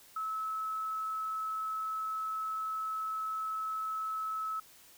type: tone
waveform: sine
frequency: 1298 Hz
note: E6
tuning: 27 cents flat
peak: -33 dBFS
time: 0.16-4.6 s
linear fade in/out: 5 ms
effects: white hiss -58 dBFS RMS until 4.97 s